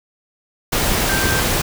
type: tone in noise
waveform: sine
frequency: 1568 Hz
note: G6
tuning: in tune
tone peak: -21 dBFS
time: 1.09-1.41 s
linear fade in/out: 10 ms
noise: pink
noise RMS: -18 dBFS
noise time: 0.72-1.62 s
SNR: -6 dB
effects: none